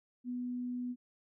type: tone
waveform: sine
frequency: 246.9 Hz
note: B3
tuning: in tune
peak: -35 dBFS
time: 0.24-0.96 s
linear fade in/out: 50 ms
effects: none